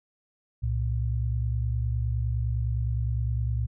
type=tone pair together; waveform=sine; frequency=65.64 / 115.4 Hz; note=C2 / A#2; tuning=+6 / -17 cents; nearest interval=minor seventh; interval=977 cents; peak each=-27 dBFS; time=0.62-3.67 s; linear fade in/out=20 ms; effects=none